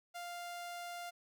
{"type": "tone", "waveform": "sawtooth", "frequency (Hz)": 698.5, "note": "F5", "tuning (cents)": 0, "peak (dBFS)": -39, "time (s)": [0.14, 1.11], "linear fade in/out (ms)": 20, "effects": []}